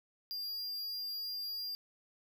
square tone, 4799 Hz, D8, 37 cents sharp, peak -38 dBFS, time 0.31-1.75 s, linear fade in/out 0 ms, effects none

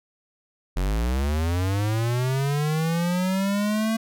square linear sweep, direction up, 43.08 to 225.7 Hz, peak -22 dBFS, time 0.76-3.97 s, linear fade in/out 10 ms, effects none

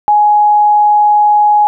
sine tone, 836 Hz, G#5, 11 cents sharp, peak -5 dBFS, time 0.08-1.67 s, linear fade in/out 0 ms, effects none

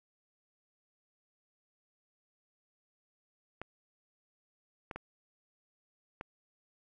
clicks, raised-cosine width 0.5 ms, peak -25 dBFS, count 4, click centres 3.616 / 4.912 / 4.96 / 6.211 s, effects none

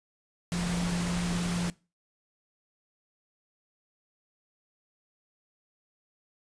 sine tone in noise, 174.6 Hz, F3, in tune, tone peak -28 dBFS, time 0.52-1.7 s, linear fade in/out 0 ms, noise pink, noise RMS -35 dBFS, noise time 0.52-1.7 s, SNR +4 dB, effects noise-tail reverb RT60 0.3 s tail -22 dB re dry + resampled to 22050 Hz

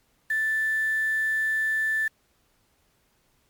sine tone with quantisation, 1760 Hz, A6, in tune, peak -22 dBFS, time 0.3-2.08 s, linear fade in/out 5 ms, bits 7, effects pink hiss -67 dBFS RMS until 3.49 s + MP3 96 kbps

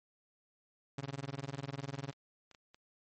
sawtooth tone with tremolo, 138.4 Hz, C#3, 2 cents flat, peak -32 dBFS, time 0.98-2.12 s, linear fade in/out 2 ms, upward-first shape sine, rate 20 Hz, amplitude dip 100%
clicks, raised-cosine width 0.2 ms, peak -39 dBFS, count 9, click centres 1.094 / 1.232 / 1.572 / 1.818 / 1.962 / 2.128 / 2.513 / 2.548 / 2.745 s
effects MP3 32 kbps

